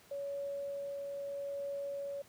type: tone with tremolo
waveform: sine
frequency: 562 Hz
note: C#5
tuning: 24 cents sharp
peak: -36 dBFS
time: 0.11-2.22 s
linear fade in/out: 5 ms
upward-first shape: triangle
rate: 0.78 Hz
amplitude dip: 25%
effects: pink hiss -61 dBFS RMS until 2.28 s + high-pass 100 Hz 12 dB/octave